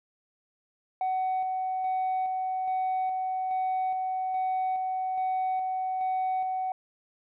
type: tone with tremolo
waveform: sine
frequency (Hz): 750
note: F#5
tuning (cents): +23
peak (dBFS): -23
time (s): 1.01-6.72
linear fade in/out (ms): 2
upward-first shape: square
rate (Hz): 1.2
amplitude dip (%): 30
effects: tanh soft clip ceiling -24 dBFS